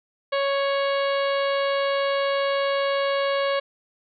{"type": "harmonic tone with a mistuned harmonic", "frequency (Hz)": 554.4, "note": "C#5", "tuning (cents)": 0, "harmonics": [1, 2, 3, 4, 5, 6, 7, 8], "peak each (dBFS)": [-22, -28, -32, -34, -36, -38, -39, -40], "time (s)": [0.32, 3.6], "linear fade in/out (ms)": 10, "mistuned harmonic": 5, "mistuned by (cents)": 37, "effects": []}